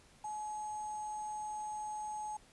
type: tone with sample-and-hold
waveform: sine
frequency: 850 Hz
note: G#5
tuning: 40 cents sharp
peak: -38 dBFS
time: 0.24-2.37 s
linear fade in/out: 5 ms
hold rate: 7350 Hz
effects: pink hiss -63 dBFS RMS until 2.52 s + resampled to 24000 Hz